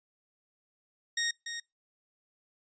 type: tone with echo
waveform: 15% pulse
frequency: 1864.7 Hz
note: A#6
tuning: in tune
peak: -22 dBFS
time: 1.17-1.31 s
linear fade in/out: 5 ms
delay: 290 ms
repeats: 1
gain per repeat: -8 dB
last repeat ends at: 1.6 s
effects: noise-tail reverb RT60 0.2 s tail -26 dB re dry + resampled to 16000 Hz